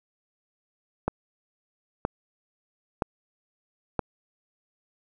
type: click train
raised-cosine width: 1 ms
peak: -10 dBFS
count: 4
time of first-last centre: 1.08-3.993 s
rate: 1.03 Hz
effects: none